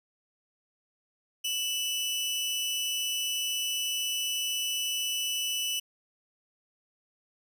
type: tone pair together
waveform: sawtooth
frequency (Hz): 2646 / 2962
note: E7 / F#7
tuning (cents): +6 / +1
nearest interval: major second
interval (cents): 195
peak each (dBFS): -35 / -26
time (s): 1.44-5.8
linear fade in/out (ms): 10
effects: none